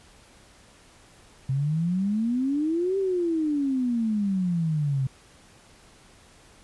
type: exponential two-way sweep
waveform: sine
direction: up then down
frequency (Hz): 130 to 394.7 to 130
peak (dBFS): -22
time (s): 1.49-5.07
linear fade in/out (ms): 5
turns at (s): 2.98
effects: pink hiss -54 dBFS RMS until 6.63 s + resampled to 24000 Hz